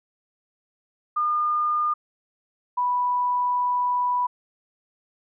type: tone pair in turn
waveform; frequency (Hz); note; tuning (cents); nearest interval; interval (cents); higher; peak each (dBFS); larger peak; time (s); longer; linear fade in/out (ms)
sine; 1213 / 985.6; D#6 / B5; -44 / -4; major third; 360; first; -20; neither; 1.16-1.94 / 2.77-4.27; second; 10
effects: none